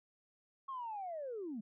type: linear sweep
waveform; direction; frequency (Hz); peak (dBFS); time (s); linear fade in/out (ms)
sine; down; 1100 to 198.7; -39; 0.68-1.61; 10
effects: tanh soft clip ceiling -35 dBFS